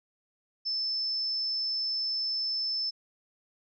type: tone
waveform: sine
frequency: 5270 Hz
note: E8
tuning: 1 cent flat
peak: -28 dBFS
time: 0.65-2.91 s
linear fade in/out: 20 ms
effects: none